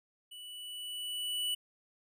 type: tone with level ramp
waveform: square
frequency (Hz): 2960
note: F#7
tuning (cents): 0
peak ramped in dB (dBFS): -47 to -31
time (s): 0.31-1.55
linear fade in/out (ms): 10
effects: none